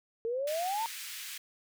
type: exponential sweep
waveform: sine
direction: up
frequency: 447.2 to 932.3 Hz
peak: -30 dBFS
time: 0.25-0.86 s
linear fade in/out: 0 ms
type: high-pass noise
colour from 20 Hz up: pink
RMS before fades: -42 dBFS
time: 0.47-1.38 s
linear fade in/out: 5 ms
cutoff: 1800 Hz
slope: 24 dB/octave
effects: none